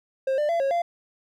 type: tone with pitch steps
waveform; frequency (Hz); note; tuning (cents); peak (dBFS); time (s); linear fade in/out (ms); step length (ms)
triangle; 532 / 595 / 677 / 546 / 689; C5 / D5 / E5 / C#5 / F5; +29 / +22 / +46 / -26 / -24; -19; 0.27-0.82; 5; 110
effects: none